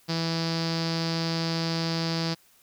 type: tone with low-pass filter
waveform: sawtooth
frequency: 164.81 Hz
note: E3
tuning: in tune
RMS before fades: -28 dBFS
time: 0.08-2.35 s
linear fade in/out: 20 ms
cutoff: 4800 Hz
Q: 7.6
effects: white hiss -60 dBFS RMS until 2.62 s